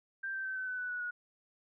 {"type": "tone with pitch steps", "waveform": "sine", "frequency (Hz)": [1577, 1558.9, 1541, 1523.3, 1505.8, 1488.5, 1471.4, 1454.5], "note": ["G6", "G6", "G6", "F#6", "F#6", "F#6", "F#6", "F#6"], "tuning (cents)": [10, -10, -30, 50, 30, 10, -10, -30], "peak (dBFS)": -35, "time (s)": [0.23, 1.11], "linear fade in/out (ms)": 10, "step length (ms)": 110, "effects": []}